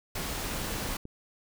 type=noise; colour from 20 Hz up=pink; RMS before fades=-34 dBFS; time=0.15-0.97 s; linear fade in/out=5 ms
type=clicks; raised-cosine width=3 ms; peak=-29 dBFS; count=5; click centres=0.645 / 0.721 / 0.854 / 0.89 / 1.054 s
effects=none